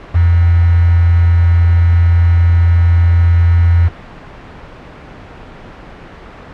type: tone with quantisation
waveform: sine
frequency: 85.5 Hz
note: F2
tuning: 36 cents flat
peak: -6 dBFS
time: 0.14-3.89 s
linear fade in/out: 20 ms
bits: 4
effects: pink hiss -33 dBFS RMS until 6.53 s + low-pass 2000 Hz 12 dB/octave